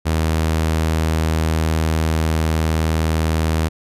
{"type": "tone", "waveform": "sawtooth", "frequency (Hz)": 79.7, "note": "D#2", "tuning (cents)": 42, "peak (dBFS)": -12, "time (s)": [0.05, 3.69], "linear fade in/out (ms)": 20, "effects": ["resampled to 32000 Hz"]}